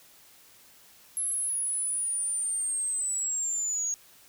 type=linear sweep; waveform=sine; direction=down; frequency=11050 to 6590 Hz; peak=-27 dBFS; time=1.17-3.94 s; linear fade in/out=0 ms; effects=white hiss -56 dBFS RMS until 4.28 s